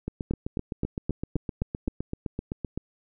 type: two click trains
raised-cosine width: 3 ms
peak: -17 / -14 dBFS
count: 22 / 7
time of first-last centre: 0.08-2.776 / 0.31-1.881 s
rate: 7.79 / 3.82 Hz
effects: none